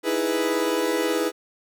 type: chord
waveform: 40% pulse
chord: E major seventh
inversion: third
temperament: equal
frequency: 311.1 / 329.6 / 415.3 / 493.9 Hz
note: D#4 / E4 / G#4 / B4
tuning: 0 / 0 / 0 / 0 cents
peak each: -29 / -26 / -26 / -25 dBFS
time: 0.03-1.32 s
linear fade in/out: 50 ms
effects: none